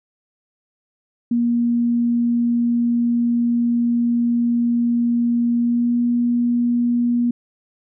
sine tone with pitch glide, 237.2 to 240 Hz, A#3 to B3, +30 to -49 cents, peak -15 dBFS, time 1.31-7.31 s, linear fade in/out 5 ms, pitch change +21 cents, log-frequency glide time 5.58-5.99 s, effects none

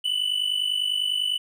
triangle tone pair together, 2958 / 3008 Hz, F#7 / F#7, -1 / +28 cents, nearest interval unison, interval 29 cents, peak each -24 dBFS, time 0.04-1.38 s, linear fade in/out 10 ms, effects none

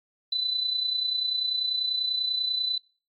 sine tone with amplitude modulation, 4000 Hz, B7, 21 cents sharp, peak -22 dBFS, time 0.32-2.78 s, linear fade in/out 5 ms, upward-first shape sine, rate 30.2 Hz, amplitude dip 55%, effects noise-tail reverb RT60 0.4 s tail -25 dB re dry + AAC 64 kbps

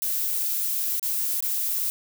violet noise with dropouts, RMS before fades -26 dBFS, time 0.02-1.9 s, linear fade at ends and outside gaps 0 ms, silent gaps 0.996-1.028 / 1.405-1.425 s, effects none

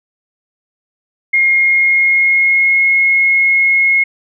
sine tone with pitch glide, 2139 to 2164 Hz, C7 to C#7, +38 to -42 cents, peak -8 dBFS, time 1.33-4.04 s, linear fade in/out 10 ms, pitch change +20 cents, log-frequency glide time 1.5-2.84 s, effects none

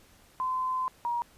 sine tone pair in turn, 1027 / 950.6 Hz, C6 / A#5, -33 / +34 cents, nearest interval minor second, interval 133 cents, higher first, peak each -27 dBFS, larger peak neither, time 0.4-0.88 / 1.05-1.22 s, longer first, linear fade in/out 0 ms, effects pink hiss -59 dBFS RMS until 1.37 s + resampled to 32000 Hz

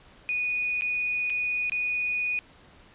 sine tone with dropouts, 2471 Hz, D#7, 13 cents flat, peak -25 dBFS, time 0.29-2.39 s, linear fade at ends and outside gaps 0 ms, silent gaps 0.81-0.82 / 1.298-1.302 / 1.697-1.72 s, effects pink hiss -54 dBFS RMS until 2.94 s + resampled to 8000 Hz

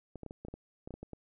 clicks, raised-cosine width 2 ms, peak -30 dBFS, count 12, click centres 0.157 / 0.233 / 0.263 / 0.309 / 0.45 / 0.484 / 0.54 / 0.875 / 0.907 / 0.94 / 1.03 / 1.133 s, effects none

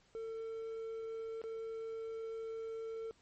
triangle tone with dropouts, 449.3 Hz, A4, 36 cents sharp, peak -38 dBFS, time 0.15-3.11 s, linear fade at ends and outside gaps 0 ms, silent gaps 1.416-1.439 s, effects pink hiss -69 dBFS RMS until 3.21 s + MP3 32 kbps

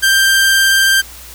sawtooth tone with vibrato, 1578 Hz, G6, 11 cents sharp, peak -5 dBFS, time 0.02-1.02 s, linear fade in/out 20 ms, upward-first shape triangle, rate 19 Hz, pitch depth 10 cents each way, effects added 60 Hz sine -38 dBFS peak until 1.34 s + white hiss -35 dBFS RMS until 1.34 s

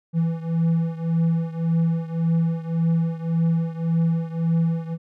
triangle beating tone pair, 164.81 / 166.61 Hz, E3 / E3, 0 / +19 cents, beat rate 1.8 Hz, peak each -19 / -22 dBFS, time 0.13-4.98 s, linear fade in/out 50 ms, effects none

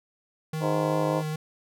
square tone with vibrato, 155.56 Hz, D#3, in tune, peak -29 dBFS, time 0.53-1.36 s, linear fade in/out 5 ms, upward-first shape square, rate 5 Hz, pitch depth 14 cents each way
harmonic tone, 103.83 Hz, G#2, in tune, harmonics 3 / 4 / 5 / 6 / 7 / 8 / 9 / 10, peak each -30 / -36 / -28 / -31 / -37 / -40 / -34 / -35 dBFS, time 0.6-1.23 s, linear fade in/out 50 ms
effects none

